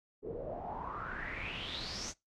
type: noise with low-pass filter sweep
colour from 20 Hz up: pink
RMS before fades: -41 dBFS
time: 0.22-2.14 s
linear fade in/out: 50 ms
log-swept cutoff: 410 to 6600 Hz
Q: 7.3
effects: noise-tail reverb RT60 0.2 s tail -22 dB re dry